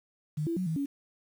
sine tone with pitch steps, 151.5 / 334.5 / 184.5 / 160.6 / 280.5 Hz, D#3 / E4 / F#3 / E3 / C#4, -46 / +25 / -5 / -45 / +21 cents, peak -28 dBFS, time 0.37-0.86 s, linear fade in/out 10 ms, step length 98 ms, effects 9-bit

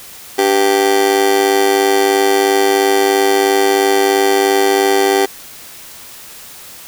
30% pulse tone with amplitude modulation, 391.1 Hz, G4, 4 cents flat, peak -4 dBFS, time 0.38-5.26 s, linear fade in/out 10 ms, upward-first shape sine, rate 103 Hz, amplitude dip 80%, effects white hiss -35 dBFS RMS until 6.87 s

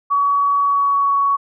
sine tone with pitch glide, 1131 to 1119.3 Hz, C#6 to C#6, +34 to +16 cents, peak -13 dBFS, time 0.1-1.37 s, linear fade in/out 20 ms, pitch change -18 cents, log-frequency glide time 0.58-1.14 s, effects none

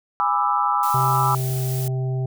sine chord, E dominant seventh, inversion first, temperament just, 824.1 / 988.9 / 1186.7 / 1318.5 Hz, G#5 / B5 / D6 / E6, -14 / +2 / +18 / 0 cents, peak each -23 dBFS, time 0.2-1.35 s, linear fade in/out 0 ms
blue noise, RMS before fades -33 dBFS, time 0.83-1.88 s, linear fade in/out 2 ms
harmonic tone, 130 Hz, C3, 11 cents flat, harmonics 1 / 3 / 5 / 6, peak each -21 / -33 / -39 / -42 dBFS, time 0.94-2.26 s, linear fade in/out 5 ms
effects none

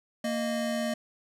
square tone pair together, 231.2 / 617.2 Hz, A#3 / D#5, -14 / -14 cents, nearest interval octave + perfect fourth, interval 1700 cents, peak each -31 / -32 dBFS, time 0.24-0.94 s, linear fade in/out 5 ms, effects low-pass 12000 Hz 12 dB/octave

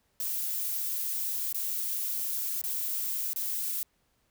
violet noise with dropouts, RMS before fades -32 dBFS, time 0.2-3.83 s, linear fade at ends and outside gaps 1 ms, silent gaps 1.527-1.545 / 2.615-2.638 / 3.333-3.36 s, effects pink hiss -72 dBFS RMS until 4.3 s

